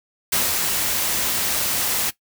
white noise with ADSR envelope, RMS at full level -19 dBFS, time 0.32-2.11 s, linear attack 7 ms, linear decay 160 ms, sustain -3 dB, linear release 20 ms, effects noise-tail reverb RT60 0.1 s tail -17 dB re dry

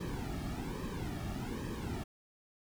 brown noise with flanger, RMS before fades -39 dBFS, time 0-2.04 s, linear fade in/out 10 ms, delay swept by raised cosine 1.4 to 2.02 ms, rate 1.2 Hz, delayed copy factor -0.8, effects none

